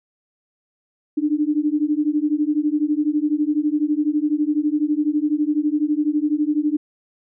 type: beating tone pair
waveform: sine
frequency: 293.7 / 305.7 Hz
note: D4 / D#4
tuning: 0 / -30 cents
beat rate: 12 Hz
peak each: -20 dBFS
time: 1.17-6.77 s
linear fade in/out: 10 ms
effects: none